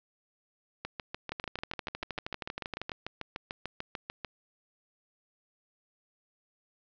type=two click trains; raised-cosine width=0.3 ms; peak=-19 / -20 dBFS; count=21 / 24; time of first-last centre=1.32-2.895 / 0.85-4.247 s; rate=12.7 / 6.77 Hz; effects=resampled to 16000 Hz + 10-bit